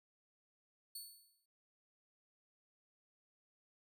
15% pulse tone with exponential decay, 4440 Hz, C#8, 2 cents sharp, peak -37 dBFS, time 0.95-1.46 s, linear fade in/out 5 ms, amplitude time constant 110 ms, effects noise-tail reverb RT60 0.5 s tail -21 dB re dry

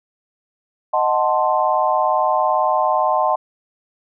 sine chord, D# diminished seventh, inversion none, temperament equal, 622.3 / 740 / 880 / 1046.5 Hz, D#5 / F#5 / A5 / C6, 0 / 0 / 0 / 0 cents, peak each -20 dBFS, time 0.93-3.36 s, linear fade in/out 10 ms, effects none

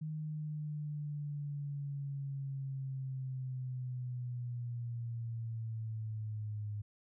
sine linear sweep, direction down, 155.6 to 103.83 Hz, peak -37 dBFS, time 0.01-6.82 s, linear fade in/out 10 ms, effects none

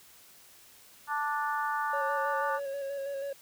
harmonic tone, 293.7 Hz, D4, in tune, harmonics 3 / 4 / 5 / 6, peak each -32 / -33 / -35 / -41 dBFS, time 1.07-2.6 s, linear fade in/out 50 ms
triangle tone with vibrato, 554.4 Hz, C#5, in tune, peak -31 dBFS, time 1.93-3.33 s, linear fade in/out 5 ms, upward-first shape square, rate 6.2 Hz, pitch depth 24 cents each way
effects white hiss -56 dBFS RMS until 3.41 s

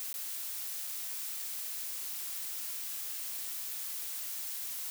blue noise with dropouts, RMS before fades -39 dBFS, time 0-4.9 s, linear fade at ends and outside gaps 0 ms, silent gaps 0.128-0.141 / 0.869-0.873 s, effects none

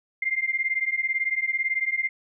sine beating tone pair, 2093 / 2111 Hz, C7 / C7, 0 / +15 cents, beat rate 18 Hz, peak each -26 dBFS, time 0.22-2.09 s, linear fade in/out 5 ms, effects none

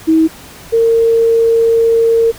sine tone pair in turn, 320.7 / 457.7 Hz, E4 / A#4, -48 / -32 cents, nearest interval tritone, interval 616 cents, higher second, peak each -6 / -7 dBFS, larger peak first, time 0.07-0.28 / 0.72-2.32 s, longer second, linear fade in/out 20 ms, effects pink hiss -35 dBFS RMS until 2.38 s

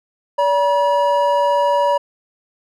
triangle tone pair together, 573.9 / 961 Hz, D5 / B5, -40 / -48 cents, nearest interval major sixth, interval 892 cents, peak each -14 dBFS, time 0.38-1.98 s, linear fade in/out 10 ms, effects none

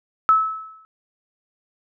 sine tone with exponential decay, 1300 Hz, E6, 24 cents flat, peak -9 dBFS, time 0.29-0.85 s, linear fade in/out 0 ms, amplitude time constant 120 ms, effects none

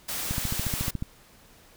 white noise, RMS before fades -32 dBFS, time 0.08-0.91 s, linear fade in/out 10 ms
click train, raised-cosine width 5 ms, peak -17 dBFS, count 11, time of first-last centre 0.31-1.024 s, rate 14 Hz
effects pink hiss -55 dBFS RMS until 1.76 s

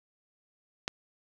click, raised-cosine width 0.2 ms, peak -13 dBFS, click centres 0.879 s, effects none

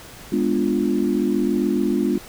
sine chord, G# diminished seventh, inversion none, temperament equal with one note detuned, 206 / 246.9 / 293.7 / 349.2 Hz, G#3 / B3 / D4 / F4, -14 / 0 / 0 / 0 cents, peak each -23 dBFS, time 0.32-2.18 s, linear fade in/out 5 ms, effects pink hiss -41 dBFS RMS until 2.28 s

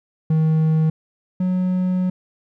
triangle tone pair in turn, 158.1 / 183.38 Hz, D#3 / F#3, +28 / -15 cents, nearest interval minor third, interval 257 cents, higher second, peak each -12 / -15 dBFS, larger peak first, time 0.3-0.9 / 1.4-2.1 s, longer second, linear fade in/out 5 ms, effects none

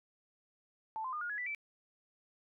sine tone with pitch steps, 880 / 1034.5 / 1216.1 / 1429.6 / 1680.5 / 1975.5 / 2322 Hz, A5 / C6 / D#6 / F6 / G#6 / B6 / D7, 0 / -20 / -40 / +40 / +20 / 0 / -20 cents, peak -36 dBFS, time 0.96-1.548 s, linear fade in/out 0 ms, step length 84 ms, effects none

